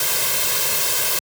white noise with comb filter, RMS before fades -20 dBFS, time 0-1.19 s, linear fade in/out 2 ms, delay 1.9 ms, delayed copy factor +0.8, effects high-pass 100 Hz 12 dB/octave

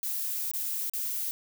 violet noise with dropouts, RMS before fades -32 dBFS, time 0.03-1.31 s, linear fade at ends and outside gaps 0 ms, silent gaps 0.514-0.536 / 0.897-0.936 s, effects none

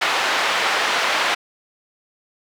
pink band-pass noise, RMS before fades -20 dBFS, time 0.01-1.35 s, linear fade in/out 10 ms, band 810 to 3500 Hz, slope 12 dB/octave, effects none

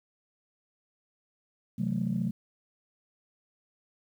sine chord, F# half-diminished seventh, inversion second, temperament equal with one note detuned, 130.81 / 164.81 / 185.53 / 220 Hz, C3 / E3 / F#3 / A3, 0 / 0 / +5 / 0 cents, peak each -33 / -36 / -30 / -31 dBFS, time 1.78-2.31 s, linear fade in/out 10 ms, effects tanh soft clip ceiling -19 dBFS + 10-bit

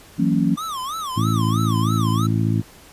sine chord, F# dominant seventh, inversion third, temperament equal with one note detuned, 164.81 / 185 / 229.2 / 277.2 Hz, E3 / F#3 / A#3 / C#4, 0 / 0 / -29 / 0 cents, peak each -21 dBFS, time 0.18-0.56 s, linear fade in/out 20 ms
square tone with vibrato, 1158 Hz, D6, 25 cents flat, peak -26 dBFS, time 0.57-2.27 s, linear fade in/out 10 ms, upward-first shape sine, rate 3.1 Hz, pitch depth 230 cents each way
harmonic tone, 55 Hz, A1, in tune, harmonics 2 / 3 / 4 / 5 / 6, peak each -19 / -23 / -25 / -27 / -29 dBFS, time 1.16-2.62 s, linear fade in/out 20 ms
effects pink hiss -46 dBFS RMS until 2.92 s + resampled to 32000 Hz

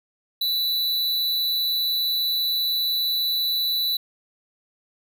square tone with amplitude modulation, 3965 Hz, B7, 6 cents sharp, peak -20 dBFS, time 0.41-3.97 s, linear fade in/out 5 ms, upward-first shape sine, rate 246 Hz, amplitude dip 35%, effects none

